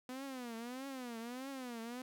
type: tone with vibrato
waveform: sawtooth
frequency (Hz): 249.4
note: B3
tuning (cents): +17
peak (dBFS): -39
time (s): 0.09-2.02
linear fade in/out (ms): 2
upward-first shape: triangle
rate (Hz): 1.6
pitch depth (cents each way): 190
effects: none